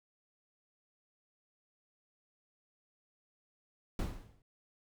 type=noise with exponential decay; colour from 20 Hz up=brown; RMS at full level=-31 dBFS; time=3.99-4.42 s; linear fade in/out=2 ms; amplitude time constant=92 ms; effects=none